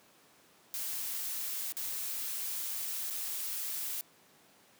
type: noise with dropouts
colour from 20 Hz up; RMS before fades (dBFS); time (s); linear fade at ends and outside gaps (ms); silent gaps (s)
blue; -37; 0.74-4.01; 0; 1.722-1.768 / 3.101-3.106
effects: pink hiss -62 dBFS RMS until 4.79 s + high-pass 200 Hz 12 dB/octave